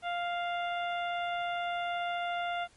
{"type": "harmonic tone", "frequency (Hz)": 698.5, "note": "F5", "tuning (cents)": 0, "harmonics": [1, 2, 3, 4, 5], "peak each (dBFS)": [-32, -38, -42, -44, -46], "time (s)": [0.02, 2.68], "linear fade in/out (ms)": 50, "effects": ["pink hiss -62 dBFS RMS until 2.76 s", "MP3 48 kbps"]}